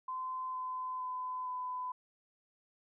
sine tone with pitch steps, 1028 / 1020.3 / 1012.7 / 1005.1 Hz, C6 / C6 / B5 / B5, -31 / -44 / +43 / +30 cents, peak -36 dBFS, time 0.08-1.92 s, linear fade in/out 5 ms, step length 460 ms, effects none

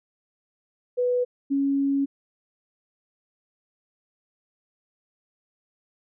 sine tone pair in turn, 493.9 / 277.2 Hz, B4 / C#4, 0 / 0 cents, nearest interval minor seventh, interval 1000 cents, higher first, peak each -20 dBFS, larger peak neither, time 0.97-1.25 / 1.5-2.06 s, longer second, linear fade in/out 20 ms, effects none

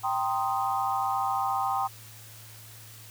sine chord, C minor seventh, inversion second, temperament equal, 784 / 932.3 / 1046.5 / 1244.5 Hz, G5 / Bb5 / C6 / Eb6, 0 / 0 / 0 / 0 cents, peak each -28 / -34 / -31 / -32 dBFS, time 0.03-1.88 s, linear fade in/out 20 ms, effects added 110 Hz sine -49 dBFS peak until 3.1 s + white hiss -49 dBFS RMS until 3.1 s

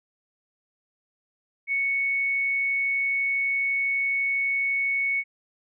sine tone, 2217 Hz, C#7, in tune, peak -22 dBFS, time 1.67-5.24 s, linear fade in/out 50 ms, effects none

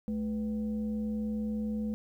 sine tone with frequency modulation, 216 Hz, A3, 32 cents flat, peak -30 dBFS, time 0.08-1.94 s, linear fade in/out 0 ms, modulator 279 Hz, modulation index 0.43, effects 11-bit

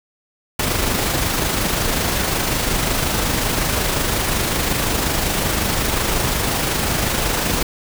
pink noise with amplitude modulation, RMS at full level -18 dBFS, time 0.59-7.63 s, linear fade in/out 5 ms, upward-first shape sine, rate 25.5 Hz, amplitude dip 35%, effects none

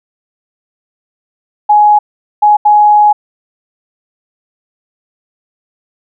sine tone bursts at uneven times, 837 Hz, G#5, 13 cents sharp, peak -3 dBFS, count 3, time 1.69-1.99 / 2.42-2.57 / 2.65-3.13 s, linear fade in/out 10 ms, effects none

